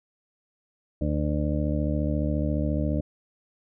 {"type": "harmonic tone", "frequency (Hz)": 74.4, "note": "D2", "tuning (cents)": 23, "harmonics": [1, 2, 3, 4, 6, 7, 8], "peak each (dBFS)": [-27, -29, -31, -30, -44, -37, -34], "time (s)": [1.01, 3.01], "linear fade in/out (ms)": 5, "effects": []}